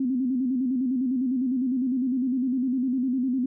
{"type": "tone with vibrato", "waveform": "sine", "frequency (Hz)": 255.8, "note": "C4", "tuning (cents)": -39, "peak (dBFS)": -22, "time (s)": [0, 3.46], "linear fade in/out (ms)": 5, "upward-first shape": "square", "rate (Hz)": 9.9, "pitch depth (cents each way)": 74, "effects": []}